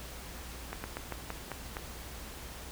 slowing click train, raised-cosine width 0.5 ms, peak -21 dBFS, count 7, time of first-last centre 0.73-1.769 s, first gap 110 ms, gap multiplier 1.18, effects added 60 Hz sine -47 dBFS peak until 2.71 s + pink hiss -46 dBFS RMS until 2.71 s

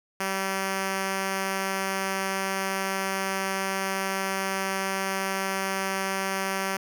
5% pulse tone, 192.8 Hz, G3, 28 cents flat, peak -15 dBFS, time 0.2-6.77 s, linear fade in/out 5 ms, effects none

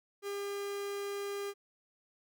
45% pulse tone, 402.4 Hz, G4, 45 cents sharp, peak -36 dBFS, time 0.22-1.54 s, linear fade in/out 50 ms, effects none

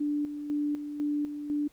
sine tone with tremolo, 293.7 Hz, D4, in tune, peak -26 dBFS, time 0-1.68 s, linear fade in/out 10 ms, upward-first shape square, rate 2 Hz, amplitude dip 60%, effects pink hiss -64 dBFS RMS until 1.72 s

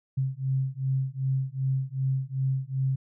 sine beating tone pair, 131.9 / 134.5 Hz, C3 / C3, +14 / +48 cents, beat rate 2.6 Hz, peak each -28 dBFS, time 0.17-2.96 s, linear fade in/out 10 ms, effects none

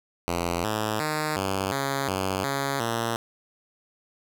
5% pulse tone with pitch steps, 86.3 / 107.8 / 153.5 / 96.4 / 137.7 / 95.3 / 138.5 / 115.5 Hz, F2 / A2 / D#3 / G2 / C#3 / G2 / C#3 / A#2, -20 / -35 / -23 / -28 / -11 / -48 / -1 / -16 cents, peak -14 dBFS, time 0.28-3.16 s, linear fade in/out 0 ms, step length 360 ms, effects none

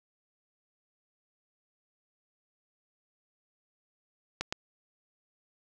clicks, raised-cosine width 0.2 ms, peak -14 dBFS, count 2, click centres 4.41 / 4.525 s, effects none

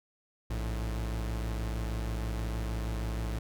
45% pulse tone pair together, 56.52 / 106.7 Hz, A1 / G#2, +47 / +47 cents, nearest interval major seventh, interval 1100 cents, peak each -32 / -39 dBFS, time 0.5-3.39 s, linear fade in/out 5 ms, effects none

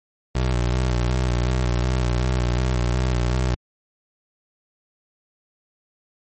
25% pulse tone with vibrato, 61.74 Hz, B1, in tune, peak -15 dBFS, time 0.35-3.55 s, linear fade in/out 5 ms, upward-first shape square, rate 2.7 Hz, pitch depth 43 cents each way, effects MP3 32 kbps

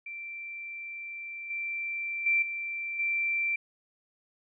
sine tone with level steps, 2349 Hz, D7, in tune, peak -37 / -31 / -22 / -32 / -26 dBFS, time 0.06-3.56 s, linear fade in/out 5 ms, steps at 1.5 / 2.26 / 2.42 / 2.99 s, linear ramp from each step 5 ms, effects none

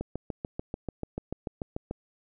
click train, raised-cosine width 2 ms, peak -19 dBFS, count 14, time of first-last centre 0.01-1.911 s, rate 6.84 Hz, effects none

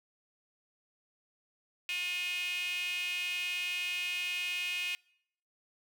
sawtooth tone with high-pass filter, 358.1 Hz, F4, 43 cents sharp, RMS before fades -35 dBFS, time 1.89-4.95 s, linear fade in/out 0 ms, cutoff 2600 Hz, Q 9.4, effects noise-tail reverb RT60 0.7 s tail -26 dB re dry

